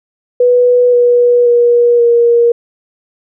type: tone with pitch steps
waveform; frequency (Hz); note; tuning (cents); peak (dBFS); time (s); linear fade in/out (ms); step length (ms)
sine; 491.8 / 485 / 478.4 / 471.8; B4 / B4 / A#4 / A#4; -7 / -31 / +45 / +21; -5; 0.4-2.52; 5; 530
effects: none